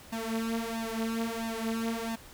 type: tone with flanger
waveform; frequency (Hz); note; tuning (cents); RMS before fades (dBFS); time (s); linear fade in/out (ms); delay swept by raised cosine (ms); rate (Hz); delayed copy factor
sawtooth; 226.6; A#3; -49; -33; 0.12-2.16; 10; 1.1 to 5.2; 1.5; +0.8
effects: pink hiss -51 dBFS RMS until 2.33 s